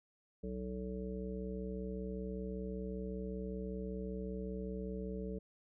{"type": "harmonic tone", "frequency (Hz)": 62.6, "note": "B1", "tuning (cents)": 24, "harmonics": [1, 3, 5, 7, 9], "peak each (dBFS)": [-44, -42, -50, -44, -51], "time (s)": [0.43, 5.39], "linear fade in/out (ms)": 10, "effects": []}